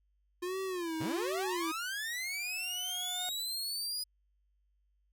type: tone with vibrato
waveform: square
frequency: 349.2 Hz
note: F4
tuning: in tune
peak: -35 dBFS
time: 0.42-1.72 s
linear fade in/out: 10 ms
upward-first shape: sine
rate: 1.3 Hz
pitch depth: 160 cents each way
type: linear sweep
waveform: sawtooth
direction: up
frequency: 98 to 4978 Hz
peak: -32 dBFS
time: 1-4.04 s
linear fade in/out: 10 ms
type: tone with exponential growth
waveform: sawtooth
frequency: 726 Hz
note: F#5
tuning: 33 cents flat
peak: -35 dBFS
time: 1.58-3.29 s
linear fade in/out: 0 ms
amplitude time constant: 370 ms
effects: added 50 Hz sine -70 dBFS peak until 5.12 s